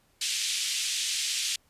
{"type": "band-pass noise", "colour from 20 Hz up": "pink", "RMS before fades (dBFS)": -30, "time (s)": [0.21, 1.56], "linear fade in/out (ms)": 5, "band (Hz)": [2700, 8800], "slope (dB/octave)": 24, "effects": ["pink hiss -66 dBFS RMS until 1.69 s", "resampled to 32000 Hz"]}